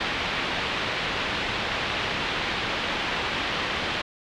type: low-pass noise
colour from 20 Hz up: white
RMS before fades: -28 dBFS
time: 0-4.02 s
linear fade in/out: 10 ms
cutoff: 3400 Hz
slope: 24 dB/octave
effects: none